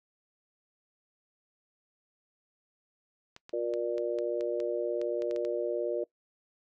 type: clicks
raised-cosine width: 0.2 ms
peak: -29 dBFS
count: 12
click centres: 3.364 / 3.494 / 3.738 / 3.981 / 4.187 / 4.409 / 4.602 / 5.015 / 5.221 / 5.311 / 5.362 / 5.45 s
type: harmonic tone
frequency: 118.8 Hz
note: A#2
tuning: 33 cents sharp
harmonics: 3 / 4 / 5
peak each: -33 / -33 / -33 dBFS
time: 3.53-6.04 s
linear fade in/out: 5 ms
effects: noise-tail reverb RT60 0.1 s tail -21 dB re dry